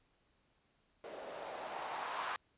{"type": "noise with low-pass filter sweep", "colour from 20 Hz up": "violet", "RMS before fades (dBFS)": -43, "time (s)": [1.04, 2.36], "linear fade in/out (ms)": 0, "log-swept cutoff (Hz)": [500, 1100], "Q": 2.5, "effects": ["pink hiss -75 dBFS RMS until 2.57 s", "resampled to 8000 Hz"]}